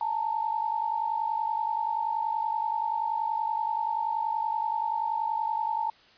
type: tone pair together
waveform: sine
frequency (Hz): 860 / 910.5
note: A5 / A#5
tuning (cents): -40 / -41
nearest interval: minor second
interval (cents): 99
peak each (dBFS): -30 / -28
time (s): 0.01-5.9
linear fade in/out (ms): 2
effects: white hiss -57 dBFS RMS until 6.17 s + resampled to 11025 Hz